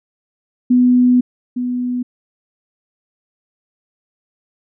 sine tone pair in turn, 248.4 / 247.5 Hz, B3 / B3, +10 / +4 cents, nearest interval unison, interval 6 cents, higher first, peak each -8 / -17 dBFS, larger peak first, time 0.7-1.21 / 1.56-2.03 s, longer first, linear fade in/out 10 ms, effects none

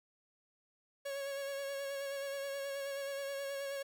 45% pulse tone with vibrato, 554.4 Hz, C#5, in tune, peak -38 dBFS, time 1.05-3.83 s, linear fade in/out 10 ms, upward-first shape sine, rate 9.4 Hz, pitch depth 25 cents each way, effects none

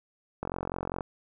click train, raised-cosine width 1 ms, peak -18 dBFS, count 27, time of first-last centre 0.43-1.008 s, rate 45 Hz, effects none

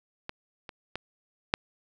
clicks, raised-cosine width 0.3 ms, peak -19 / -24 / -17 / -6 dBFS, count 4, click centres 0.294 / 0.692 / 0.956 / 1.539 s, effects none

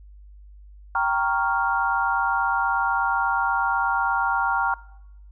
sine chord, G half-diminished seventh, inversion none, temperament equal, 784 / 932.3 / 1108.7 / 1396.9 Hz, G5 / Bb5 / Db6 / F6, 0 / 0 / 0 / 0 cents, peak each -26 / -24 / -28 / -24 dBFS, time 0.95-4.74 s, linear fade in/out 2 ms, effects noise-tail reverb RT60 0.9 s tail -22 dB re dry + added 50 Hz sine -43 dBFS peak until 5.31 s

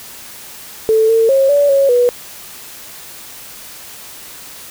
sine tone with pitch steps, 440.8 / 451.6 / 541 / 574 / 551 / 488.1 Hz, A4 / A4 / C#5 / D5 / C#5 / B4, +3 / +45 / -42 / -40 / -11 / -20 cents, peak -8 dBFS, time 0.89-2.09 s, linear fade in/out 0 ms, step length 200 ms, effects white hiss -34 dBFS RMS until 4.7 s

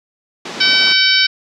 pink band-pass noise, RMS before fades -28 dBFS, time 0.45-0.93 s, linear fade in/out 5 ms, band 200 to 6000 Hz, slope 24 dB/octave
harmonic tone, 763 Hz, G5, 47 cents flat, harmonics 2 / 3 / 4 / 5 / 6 / 7, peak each -17 / -17 / -17 / -17 / -17 / -17 dBFS, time 0.6-1.27 s, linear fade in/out 10 ms
effects none

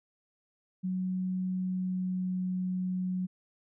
sine tone with pitch glide, 185 to 183.83 Hz, F#3 to F#3, 0 to -11 cents, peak -29 dBFS, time 0.83-3.27 s, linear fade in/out 20 ms, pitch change -11 cents, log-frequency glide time 1.5-2.38 s, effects none

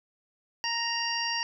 harmonic tone, 932.3 Hz, A#5, in tune, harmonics 1 / 2 / 3 / 5 / 6, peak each -34 / -34 / -34 / -34 / -34 dBFS, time 0.64-1.43 s, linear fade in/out 0 ms, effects none

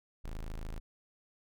40% pulse tone, 26.75 Hz, A0, 48 cents flat, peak -37 dBFS, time 0.24-0.8 s, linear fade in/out 10 ms, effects none

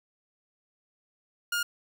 sawtooth tone, 1419 Hz, F6, 27 cents sharp, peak -23 dBFS, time 1.52-1.63 s, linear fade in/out 5 ms, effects none

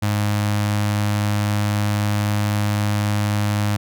sawtooth tone with notch filter, 103.83 Hz, G#2, in tune, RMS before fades -20 dBFS, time 0.02-3.77 s, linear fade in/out 10 ms, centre 410 Hz, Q 1.7, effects none

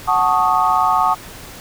sine chord, D# half-diminished seventh, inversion first, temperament equal, 740 / 880 / 1108.7 / 1244.5 Hz, F#5 / A5 / C#6 / D#6, 0 / 0 / 0 / 0 cents, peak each -18 dBFS, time 0.07-1.15 s, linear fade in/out 20 ms, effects pink hiss -36 dBFS RMS until 1.6 s

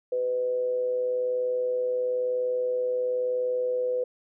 sine tone with amplitude modulation, 500 Hz, B4, 21 cents sharp, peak -22 dBFS, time 0.12-4.04 s, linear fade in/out 5 ms, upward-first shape sine, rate 121 Hz, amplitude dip 40%, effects none

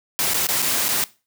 white noise with dropouts, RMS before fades -21 dBFS, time 0.19-1.04 s, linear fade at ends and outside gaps 0 ms, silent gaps 0.336-0.343 / 0.469-0.488 / 0.62-0.625 / 0.883-0.889 s, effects noise-tail reverb RT60 0.3 s tail -19 dB re dry + high-pass 100 Hz 12 dB/octave

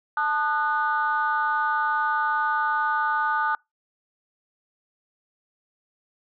sine chord, D# diminished, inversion second, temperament equal with one note detuned, 880 / 1222.4 / 1480 Hz, A5 / D#6 / F#6, 0 / -31 / 0 cents, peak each -25 dBFS, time 0.17-3.55 s, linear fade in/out 2 ms, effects noise-tail reverb RT60 0.2 s tail -26 dB re dry + tanh soft clip ceiling -13 dBFS

